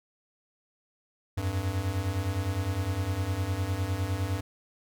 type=beating tone pair; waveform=square; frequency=88.1 / 97.9 Hz; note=F2 / G2; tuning=+16 / -2 cents; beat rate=9.8 Hz; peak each=-33 / -30 dBFS; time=1.37-4.41 s; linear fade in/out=10 ms; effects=none